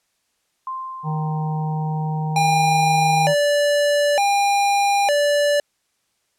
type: tone with exponential decay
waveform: sine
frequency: 1046.5 Hz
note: C6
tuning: in tune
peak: -24 dBFS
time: 0.67-2.65 s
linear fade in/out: 2 ms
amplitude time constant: 430 ms
type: harmonic tone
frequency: 155.56 Hz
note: D#3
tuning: in tune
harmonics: 1 / 3 / 5 / 6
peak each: -21 / -37 / -30 / -33 dBFS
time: 1.03-3.35 s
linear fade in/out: 50 ms
type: tone with vibrato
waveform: square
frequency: 684 Hz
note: F5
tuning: 36 cents flat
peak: -16 dBFS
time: 2.36-5.6 s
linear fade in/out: 2 ms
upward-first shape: square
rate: 0.55 Hz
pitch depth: 280 cents each way
effects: white hiss -69 dBFS RMS until 6.38 s + low-pass 10000 Hz 12 dB/octave